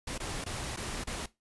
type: noise with dropouts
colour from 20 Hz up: pink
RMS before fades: -37 dBFS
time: 0.07-1.26 s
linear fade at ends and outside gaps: 5 ms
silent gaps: 0.18-0.2 / 0.442-0.461 / 0.763-0.771 / 1.039-1.071 s
effects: noise-tail reverb RT60 0.2 s tail -18 dB re dry + resampled to 24000 Hz